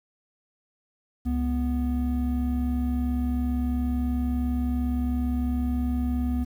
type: tone pair together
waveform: triangle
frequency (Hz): 68.87 / 246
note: C#2 / B3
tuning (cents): -11 / -7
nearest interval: octave + minor seventh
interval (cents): 2204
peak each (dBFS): -24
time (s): 1.25-6.45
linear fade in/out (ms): 20
effects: 9-bit